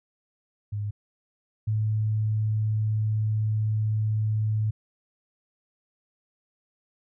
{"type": "tone pair in turn", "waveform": "sine", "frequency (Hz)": [103.6, 108.03], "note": ["G#2", "A2"], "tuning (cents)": [-4, -31], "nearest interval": "minor second", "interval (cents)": 73, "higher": "second", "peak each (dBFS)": [-27, -22], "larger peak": "second", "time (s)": [[0.72, 0.91], [1.67, 4.71]], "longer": "second", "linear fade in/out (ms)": 10, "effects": []}